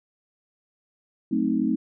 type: chord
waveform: sine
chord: F# diminished seventh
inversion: none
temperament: equal with one note detuned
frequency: 185 / 220 / 261.6 / 313.7 Hz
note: F#3 / A3 / C4 / Eb4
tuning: 0 / 0 / 0 / +14 cents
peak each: -31 / -25 / -25 / -26 dBFS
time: 1.31-1.76 s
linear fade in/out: 10 ms
effects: none